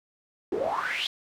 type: noise with band-pass filter sweep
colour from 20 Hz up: pink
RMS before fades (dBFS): -29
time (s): 0.52-1.07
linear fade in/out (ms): 2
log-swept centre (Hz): 360 to 3600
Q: 8.5
effects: none